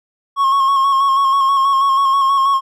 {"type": "tone with vibrato", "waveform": "triangle", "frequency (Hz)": 1091, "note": "C#6", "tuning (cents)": -28, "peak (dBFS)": -9, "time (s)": [0.36, 2.61], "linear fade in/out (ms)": 50, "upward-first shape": "square", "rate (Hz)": 6.2, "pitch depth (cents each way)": 29, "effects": []}